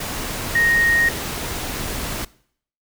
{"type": "tone in noise", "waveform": "sine", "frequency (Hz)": 1864.7, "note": "A#6", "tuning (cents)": 0, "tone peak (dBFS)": -14, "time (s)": [0.55, 1.09], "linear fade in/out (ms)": 5, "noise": "pink", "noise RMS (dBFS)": -27, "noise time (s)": [0, 2.25], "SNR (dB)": 10, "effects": ["noise-tail reverb RT60 0.6 s tail -21 dB re dry"]}